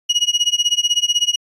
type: tone with tremolo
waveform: 35% pulse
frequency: 2898 Hz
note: F#7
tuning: 37 cents flat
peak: -9 dBFS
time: 0.09-1.36 s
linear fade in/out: 10 ms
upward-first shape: sine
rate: 16 Hz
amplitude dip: 95%
effects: resampled to 24000 Hz